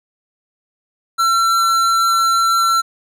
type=tone with tanh clipping; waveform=sine; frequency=1351 Hz; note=E6; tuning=42 cents sharp; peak=-14 dBFS; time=1.18-2.82 s; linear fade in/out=20 ms; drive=17 dB; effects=none